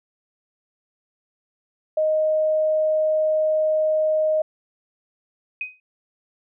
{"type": "tone", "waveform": "sine", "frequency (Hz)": 622.3, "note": "D#5", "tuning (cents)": 0, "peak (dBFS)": -17, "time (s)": [1.97, 4.42], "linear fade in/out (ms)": 5}
{"type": "tone with exponential decay", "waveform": "sine", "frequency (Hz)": 2508, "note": "D#7", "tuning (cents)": 13, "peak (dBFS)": -22, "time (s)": [5.61, 5.8], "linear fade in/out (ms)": 2, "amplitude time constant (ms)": 40}
{"effects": []}